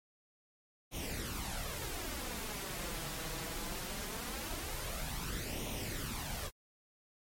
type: noise with flanger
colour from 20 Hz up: pink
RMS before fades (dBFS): -40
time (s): 0.91-6.51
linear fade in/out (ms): 50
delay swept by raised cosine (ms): 0.32 to 6.22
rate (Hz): 0.21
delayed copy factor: +0.6
effects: MP3 64 kbps